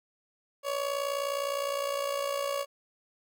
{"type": "tone with amplitude modulation", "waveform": "30% pulse", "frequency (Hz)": 562, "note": "C#5", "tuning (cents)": 24, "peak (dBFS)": -24, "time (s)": [0.63, 2.66], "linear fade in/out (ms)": 50, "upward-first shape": "sine", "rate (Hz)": 59.7, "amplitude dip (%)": 65, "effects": []}